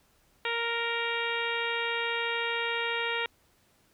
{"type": "harmonic tone", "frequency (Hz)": 466.2, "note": "A#4", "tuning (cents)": 0, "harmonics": [1, 2, 3, 4, 5, 6, 7, 8], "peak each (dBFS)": [-35, -36, -36, -35, -35, -37, -40, -41], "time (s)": [0.45, 3.26], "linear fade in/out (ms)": 2, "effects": ["pink hiss -66 dBFS RMS until 3.93 s"]}